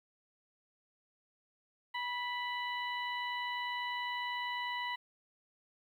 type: harmonic tone with a mistuned harmonic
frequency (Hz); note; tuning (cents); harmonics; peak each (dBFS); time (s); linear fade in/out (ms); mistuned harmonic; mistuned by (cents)
989; B5; +2; 1 / 2 / 3 / 4; -38 / -39 / -44 / -48; 1.94-4.96; 10; 1; -26
effects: 11-bit